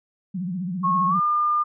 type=tone with vibrato; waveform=sine; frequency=181.2 Hz; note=F#3; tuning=36 cents flat; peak=-25 dBFS; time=0.34-1.2 s; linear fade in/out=10 ms; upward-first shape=sine; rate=15 Hz; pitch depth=130 cents each way
type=tone with pitch glide; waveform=sine; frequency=1092 to 1204.7 Hz; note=C#6 to D6; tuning=-26 to +44 cents; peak=-18 dBFS; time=0.83-1.64 s; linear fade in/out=20 ms; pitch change=+170 cents; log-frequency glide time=1.09-1.16 s
effects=none